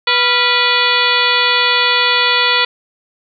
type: harmonic tone with a mistuned harmonic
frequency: 490.4 Hz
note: B4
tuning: 12 cents flat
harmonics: 1 / 2 / 3 / 4 / 5 / 6 / 7 / 8 / 9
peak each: -23 / -19 / -19 / -18 / -18 / -22 / -17 / -22 / -20 dBFS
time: 0.07-2.65 s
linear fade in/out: 5 ms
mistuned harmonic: 3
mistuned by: -100 cents
effects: none